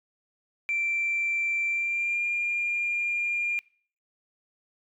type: tone with pitch glide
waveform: sine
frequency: 2349 to 2404 Hz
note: D7 to D7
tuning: 0 to +40 cents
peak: -24 dBFS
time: 0.69-3.59 s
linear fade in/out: 0 ms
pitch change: +40 cents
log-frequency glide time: 1.68-2.24 s
effects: noise-tail reverb RT60 0.5 s tail -24 dB re dry + tanh soft clip ceiling -20 dBFS